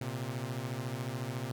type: beating tone pair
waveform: sawtooth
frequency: 117.5 / 131.5 Hz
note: A#2 / C3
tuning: +14 / +9 cents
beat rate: 14 Hz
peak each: -34 / -34 dBFS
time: 0.01-1.52 s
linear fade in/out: 5 ms
effects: none